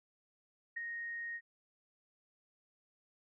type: tone with ADSR envelope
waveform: sine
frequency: 1864.7 Hz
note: A#6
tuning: in tune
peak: -35 dBFS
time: 0.76-1.41 s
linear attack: 12 ms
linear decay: 11 ms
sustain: -4 dB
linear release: 54 ms
effects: none